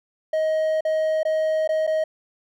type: tone with dropouts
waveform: triangle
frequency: 629 Hz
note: D#5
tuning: 19 cents sharp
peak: -17 dBFS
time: 0.33-2.04 s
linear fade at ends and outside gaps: 5 ms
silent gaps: 0.808-0.85 / 1.232-1.251 / 1.676-1.69 / 1.868-1.874 s
effects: none